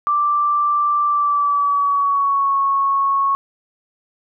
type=tone with pitch glide; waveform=sine; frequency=1174.7 to 1102.4 Hz; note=D6 to C#6; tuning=0 to -10 cents; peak=-14 dBFS; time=0.07-3.35 s; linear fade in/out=0 ms; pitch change=-110 cents; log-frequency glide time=1.06-2.56 s; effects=none